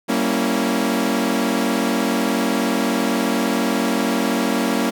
sawtooth chord, G diminished seventh, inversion none, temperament equal with one note detuned, 193.08 / 233.1 / 277.2 / 329.6 Hz, G3 / Bb3 / Db4 / Fb4, -26 / 0 / 0 / 0 cents, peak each -21 / -17 / -19 / -22 dBFS, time 0.08-4.91 s, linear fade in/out 20 ms, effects none

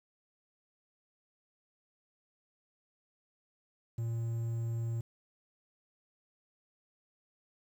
triangle tone with quantisation, 115.4 Hz, A#2, 17 cents flat, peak -30 dBFS, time 3.98-5.01 s, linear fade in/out 5 ms, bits 10, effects none

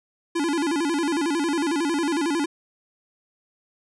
square tone with vibrato, 311.1 Hz, D#4, in tune, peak -22 dBFS, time 0.35-2.46 s, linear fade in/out 10 ms, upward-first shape square, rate 11 Hz, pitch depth 150 cents each way, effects resampled to 24000 Hz

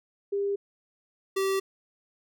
sine / square tone pair in turn, 400.6 / 387 Hz, G4 / G4, +38 / -22 cents, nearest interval minor second, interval 60 cents, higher first, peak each -25 dBFS, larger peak neither, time 0.32-0.56 / 1.36-1.6 s, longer neither, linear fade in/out 10 ms, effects none

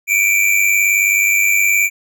square tone pair together, 2297 / 2396 Hz, D7 / D7, -39 / +34 cents, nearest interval minor second, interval 73 cents, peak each -15 dBFS, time 0.07-1.9 s, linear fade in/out 50 ms, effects none

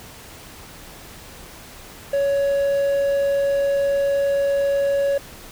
triangle tone, 559 Hz, C#5, 14 cents sharp, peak -15 dBFS, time 2.13-5.18 s, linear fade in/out 5 ms, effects pink hiss -41 dBFS RMS until 5.51 s

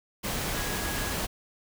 sine tone in noise, 1660 Hz, G#6, 1 cent flat, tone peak -39 dBFS, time 0.54-1.14 s, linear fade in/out 20 ms, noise pink, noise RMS -31 dBFS, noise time 0.23-1.27 s, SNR -11 dB, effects none

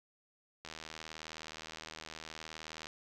click train, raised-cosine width 0.2 ms, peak -27 dBFS, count 177, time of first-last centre 0.65-2.869 s, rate 79.3 Hz, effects none

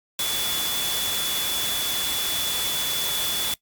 sine tone in noise, 3445 Hz, A7, 37 cents flat, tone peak -27 dBFS, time 0.19-3.54 s, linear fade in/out 2 ms, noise white, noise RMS -27 dBFS, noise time 0.19-3.54 s, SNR -3 dB, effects noise-tail reverb RT60 0.1 s tail -21 dB re dry + Opus 48 kbps

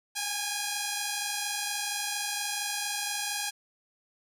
5% pulse tone pair together, 813 / 837.3 Hz, G#5 / G#5, -37 / +14 cents, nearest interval minor second, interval 51 cents, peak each -20 / -23 dBFS, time 0.15-3.51 s, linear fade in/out 20 ms, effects none

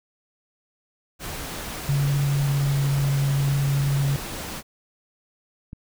pink noise, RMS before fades -33 dBFS, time 1.19-4.63 s, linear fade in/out 50 ms
sine tone with pitch glide, 141 to 139.46 Hz, C#3 to C#3, +30 to +11 cents, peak -19 dBFS, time 1.89-4.16 s, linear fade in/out 0 ms, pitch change -19 cents, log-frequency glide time 2.35-2.82 s
click, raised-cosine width 5 ms, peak -24 dBFS, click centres 5.731 s
effects none

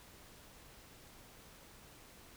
silence, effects pink hiss -58 dBFS RMS until 2.36 s

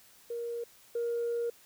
sine tone pair in turn, 470.8 / 470.8 Hz, A#4 / A#4, +17 / +17 cents, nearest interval unison, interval 0 cents, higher neither, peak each -33 / -28 dBFS, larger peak second, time 0.3-0.64 / 0.95-1.5 s, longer second, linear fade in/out 5 ms, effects tanh soft clip ceiling -26 dBFS + white hiss -59 dBFS RMS until 1.65 s

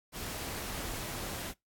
pink noise, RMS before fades -39 dBFS, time 0.12-1.54 s, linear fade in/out 50 ms, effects noise-tail reverb RT60 0.2 s tail -26 dB re dry + AAC 64 kbps

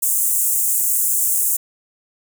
pink high-pass noise, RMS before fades -18 dBFS, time 0.02-1.57 s, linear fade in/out 10 ms, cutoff 7300 Hz, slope 48 dB/octave, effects none

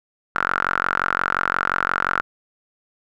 sawtooth tone with band-pass filter, 45.7 Hz, F#1, 21 cents flat, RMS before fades -22 dBFS, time 0.35-2.21 s, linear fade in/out 0 ms, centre 1400 Hz, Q 8.2, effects none

